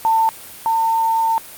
sine tone pair in turn, 895 / 902.3 Hz, A5 / A5, +29 / +43 cents, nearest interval unison, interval 14 cents, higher second, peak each -12 / -14 dBFS, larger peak first, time 0.05-0.29 / 0.66-1.38 s, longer second, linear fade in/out 0 ms, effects white hiss -37 dBFS RMS until 1.57 s + Opus 32 kbps

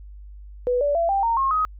sine tone with pitch steps, 493.9 / 577.3 / 674.7 / 788.6 / 921.6 / 1077.2 / 1259 Hz, B4 / D5 / E5 / G5 / A#5 / C#6 / D#6, 0 / -30 / +40 / +10 / -20 / -50 / +20 cents, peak -18 dBFS, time 0.67-1.65 s, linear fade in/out 0 ms, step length 140 ms, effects added 50 Hz sine -38 dBFS peak until 1.79 s

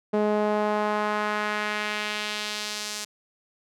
sawtooth tone with band-pass filter sweep, 210.4 Hz, G#3, 23 cents sharp, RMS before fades -27 dBFS, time 0.13-3.05 s, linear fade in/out 10 ms, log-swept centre 480 to 6400 Hz, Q 1.2, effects none

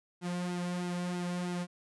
sawtooth tone with flanger, 177.4 Hz, F3, 27 cents sharp, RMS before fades -35 dBFS, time 0.21-1.67 s, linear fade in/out 50 ms, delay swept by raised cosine 1.7 to 3.3 ms, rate 3.1 Hz, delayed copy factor -0.65, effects resampled to 24000 Hz

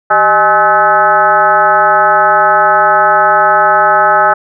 sine tone with frequency modulation, 1063 Hz, C6, 27 cents sharp, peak -5 dBFS, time 0.1-4.34 s, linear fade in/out 10 ms, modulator 224 Hz, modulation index 2.1, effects none

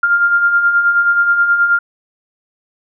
sine beating tone pair, 1392 / 1401.4 Hz, F6 / F6, -6 / +6 cents, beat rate 9.4 Hz, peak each -19 / -10 dBFS, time 0.03-1.79 s, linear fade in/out 5 ms, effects none

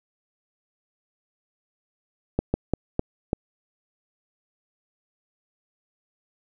slowing click train, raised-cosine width 2 ms, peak -8 dBFS, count 5, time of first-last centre 2.39-3.331 s, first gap 150 ms, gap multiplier 1.31, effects none

